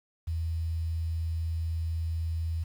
sine tone, 82 Hz, E2, 9 cents flat, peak -28 dBFS, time 0.27-2.64 s, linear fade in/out 10 ms, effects 9-bit

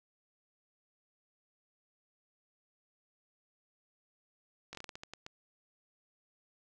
slowing click train, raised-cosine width 0.2 ms, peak -27 dBFS, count 10, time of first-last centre 4.73-5.264 s, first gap 19 ms, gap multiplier 1.27, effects none

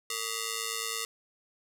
5% pulse ring-modulated tone, 801 Hz, G5, 37 cents sharp, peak -17 dBFS, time 0.1-1.05 s, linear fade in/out 2 ms, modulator 346 Hz, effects none

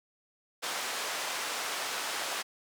pink band-pass noise, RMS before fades -35 dBFS, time 0.62-2.43 s, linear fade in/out 20 ms, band 690 to 9000 Hz, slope 12 dB/octave, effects none

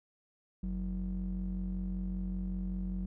triangle ring-modulated tone, 69.3 Hz, C#2, in tune, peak -28 dBFS, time 0.63-3.06 s, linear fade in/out 5 ms, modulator 116 Hz, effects none

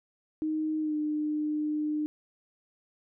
sine tone with pitch glide, 311.1 to 302.4 Hz, D#4 to D#4, 0 to -49 cents, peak -27 dBFS, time 0.42-2.06 s, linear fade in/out 0 ms, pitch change -49 cents, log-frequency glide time 0.8-0.95 s, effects none

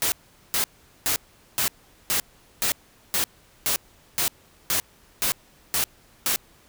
white noise bursts, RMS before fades -23 dBFS, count 13, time 0.02-6.36 s, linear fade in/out 0 ms, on 100 ms, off 420 ms, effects pink hiss -56 dBFS RMS until 6.68 s

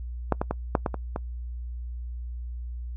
clicks, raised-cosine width 1 ms, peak -7 / -11 / -12 / -6 / -11 / -17 / -15 dBFS, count 7, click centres 0.323 / 0.415 / 0.51 / 0.752 / 0.862 / 0.943 / 1.161 s, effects noise-tail reverb RT60 0.1 s tail -24 dB re dry + added 60 Hz sine -32 dBFS peak until 2.96 s

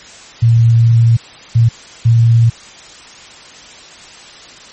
sine tone bursts at uneven times, 115.7 Hz, A#2, 13 cents flat, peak -5 dBFS, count 3, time 0.42-1.17 / 1.55-1.69 / 2.05-2.5 s, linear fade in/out 10 ms, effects white hiss -36 dBFS RMS until 4.72 s + MP3 32 kbps

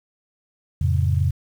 sine chord, F augmented, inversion none, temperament just, 87.31 / 109.13 / 136.42 Hz, F2 / A2 / C#3, 0 / -14 / -27 cents, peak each -19 / -24 / -22 dBFS, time 0.81-1.31 s, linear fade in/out 5 ms, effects 8-bit

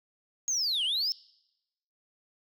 sine linear two-way sweep, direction down then up, 6645 to 2794 to 5390 Hz, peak -24 dBFS, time 0.48-1.12 s, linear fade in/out 0 ms, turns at 0.84 s, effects noise-tail reverb RT60 0.9 s tail -25 dB re dry + tanh soft clip ceiling -25 dBFS

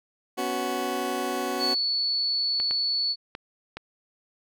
20% pulse chord, B suspended second, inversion none, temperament just, 246.9 / 277.8 / 370.4 Hz, B3 / C#4 / F#4, 0 / +4 / +2 cents, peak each -28 / -28 / -25 dBFS, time 0.37-1.75 s, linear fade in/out 20 ms
sine tone, 4435 Hz, C#8, in tune, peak -23 dBFS, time 1.59-3.16 s, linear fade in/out 50 ms
clicks, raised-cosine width 0.3 ms, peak -19 dBFS, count 4, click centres 2.6 / 2.71 / 3.351 / 3.77 s
effects none

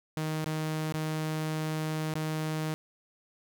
sawtooth tone with dropouts, 156.3 Hz, D#3, 8 cents sharp, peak -26 dBFS, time 0.17-2.74 s, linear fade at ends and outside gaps 0 ms, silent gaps 0.443-0.461 / 0.923-0.941 / 2.138-2.154 s, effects none

